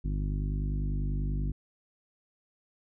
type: harmonic tone with a mistuned harmonic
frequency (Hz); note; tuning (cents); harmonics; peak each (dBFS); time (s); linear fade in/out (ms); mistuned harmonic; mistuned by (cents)
50.1; G1; +38; 1 / 2 / 3 / 4 / 5 / 6 / 7; -29 / -39 / -35 / -45 / -41 / -48 / -50; 0.04-1.52; 10; 1; +16
effects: none